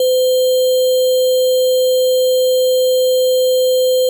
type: tone with sample-and-hold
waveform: sine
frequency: 510 Hz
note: C5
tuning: 44 cents flat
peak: -10 dBFS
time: 0-4.09 s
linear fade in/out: 2 ms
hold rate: 3675 Hz
effects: none